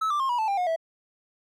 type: tone with pitch steps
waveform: triangle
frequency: 1300 / 1178.4 / 1068.2 / 968.3 / 877.7 / 795.6 / 721.2 / 653.8 Hz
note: E6 / D6 / C6 / B5 / A5 / G5 / F#5 / E5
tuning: -24 / +6 / +36 / -34 / -5 / +25 / -45 / -14 cents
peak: -21 dBFS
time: 0.01-0.762 s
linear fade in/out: 10 ms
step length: 94 ms
effects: none